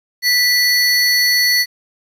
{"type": "tone pair together", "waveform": "square", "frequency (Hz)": [1970, 4423], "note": ["B6", "C#8"], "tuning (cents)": [-5, -5], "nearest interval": "octave + major second", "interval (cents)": 1400, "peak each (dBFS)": -15, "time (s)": [0.22, 1.66], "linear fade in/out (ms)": 50, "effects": ["resampled to 32000 Hz", "8-bit"]}